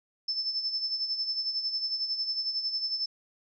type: tone with tremolo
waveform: sine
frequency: 5274 Hz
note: E8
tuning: in tune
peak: -26 dBFS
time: 0.28-3.06 s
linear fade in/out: 5 ms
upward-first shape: sine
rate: 11 Hz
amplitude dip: 60%
effects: none